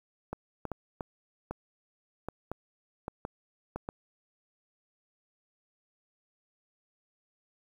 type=clicks; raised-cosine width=1 ms; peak=-21 dBFS; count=11; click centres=0.33 / 0.653 / 0.717 / 1.008 / 1.51 / 2.286 / 2.516 / 3.081 / 3.251 / 3.76 / 3.889 s; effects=9-bit